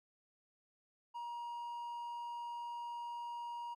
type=tone; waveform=triangle; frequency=949 Hz; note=A#5; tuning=31 cents sharp; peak=-39 dBFS; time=1.14-3.75 s; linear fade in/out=20 ms; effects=MP3 64 kbps